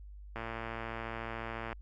click train, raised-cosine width 0.5 ms, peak -24 dBFS, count 157, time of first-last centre 0.36-1.728 s, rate 114 Hz, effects added 50 Hz sine -46 dBFS peak until 1.81 s + Opus 48 kbps

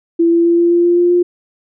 sine tone with pitch steps, 336 / 338.3 / 340.7 / 343.1 / 345.4 / 347.8 / 350.3 / 352.7 Hz, E4 / E4 / F4 / F4 / F4 / F4 / F4 / F4, +33 / +45 / -43 / -31 / -19 / -7 / +5 / +17 cents, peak -8 dBFS, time 0.19-1.23 s, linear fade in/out 10 ms, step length 130 ms, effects none

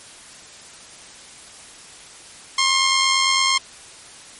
10% pulse tone with amplitude modulation, 1066 Hz, C6, 32 cents sharp, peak -5 dBFS, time 2.58-3.58 s, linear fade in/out 5 ms, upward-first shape sine, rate 88.9 Hz, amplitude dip 40%, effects white hiss -42 dBFS RMS until 4.39 s + MP3 48 kbps

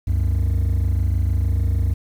triangle tone pair together, 66.56 / 93 Hz, C2 / F#2, +30 / +9 cents, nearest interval tritone, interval 579 cents, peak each -16 dBFS, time 0.07-1.94 s, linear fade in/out 10 ms, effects tanh soft clip ceiling -12 dBFS + 8-bit

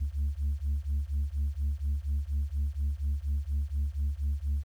sine beating tone pair, 69.3 / 73.5 Hz, C#2 / D2, 0 / +2 cents, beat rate 4.2 Hz, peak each -29 dBFS, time 0-4.64 s, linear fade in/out 20 ms, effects tanh soft clip ceiling -24 dBFS + 10-bit

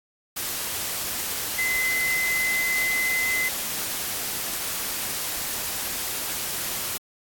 sine tone in noise, 2042 Hz, C7, 43 cents flat, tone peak -22 dBFS, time 1.58-3.49 s, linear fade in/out 10 ms, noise white, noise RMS -29 dBFS, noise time 0.36-6.98 s, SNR +4 dB, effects AAC 64 kbps

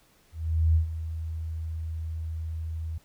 sine tone with ADSR envelope, 80.6 Hz, E2, 38 cents flat, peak -17 dBFS, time 0.32-2.98 s, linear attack 430 ms, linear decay 110 ms, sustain -13 dB, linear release 4 ms, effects pink hiss -62 dBFS RMS until 3.04 s

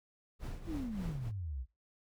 brown noise with tremolo, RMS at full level -39 dBFS, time 0.39-1.32 s, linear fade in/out 50 ms, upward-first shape triangle, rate 3.4 Hz, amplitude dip 75%
sine exponential sweep, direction down, 349.2 to 57.4 Hz, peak -37 dBFS, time 0.66-1.66 s, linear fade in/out 50 ms
effects noise-tail reverb RT60 0.3 s tail -21 dB re dry

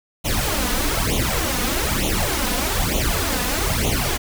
pink noise with flanger, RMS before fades -21 dBFS, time 0.24-4.18 s, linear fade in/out 20 ms, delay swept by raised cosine 0.3 to 4.1 ms, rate 1.1 Hz, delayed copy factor +0.85, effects none

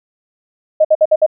sine tone bursts, 622.3 Hz, D#5, in tune, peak -6 dBFS, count 5, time 0.8-1.264 s, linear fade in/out 10 ms, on 48 ms, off 56 ms, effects none

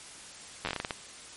slowing click train, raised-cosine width 0.3 ms, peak -15 dBFS, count 10, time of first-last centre 0.65-0.908 s, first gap 10 ms, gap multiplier 1.25, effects white hiss -47 dBFS RMS until 1.36 s + MP3 48 kbps

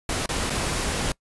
pink noise with dropouts, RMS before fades -26 dBFS, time 0.09-1.12 s, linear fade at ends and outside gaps 2 ms, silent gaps 0.26-0.29 / 0.498-0.502 s, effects noise-tail reverb RT60 0.1 s tail -24 dB re dry + resampled to 24000 Hz

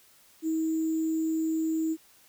sine tone with sample-and-hold, 319.7 Hz, D#4, 47 cents sharp, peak -25 dBFS, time 0.42-1.97 s, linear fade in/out 50 ms, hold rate 7350 Hz, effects white hiss -59 dBFS RMS until 2.28 s

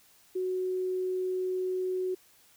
sine tone, 370 Hz, F#4, in tune, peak -28 dBFS, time 0.35-2.15 s, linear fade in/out 10 ms, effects white hiss -61 dBFS RMS until 2.56 s

